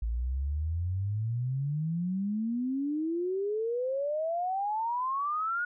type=exponential sweep; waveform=sine; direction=up; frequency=54.4 to 1460 Hz; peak=-28 dBFS; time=0.02-5.65 s; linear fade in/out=5 ms; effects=none